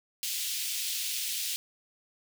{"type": "high-pass noise", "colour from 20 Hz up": "pink", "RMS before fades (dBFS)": -33, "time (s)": [0.23, 1.56], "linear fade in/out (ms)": 0, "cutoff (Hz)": 2900, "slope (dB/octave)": 24, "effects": []}